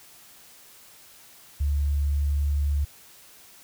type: tone with pitch glide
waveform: sine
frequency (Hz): 71.6 to 72.01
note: D2 to D2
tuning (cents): -43 to -33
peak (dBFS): -21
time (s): 1.6-2.85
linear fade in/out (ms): 10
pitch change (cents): +10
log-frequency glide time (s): 1.8-2.43
effects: white hiss -51 dBFS RMS until 3.63 s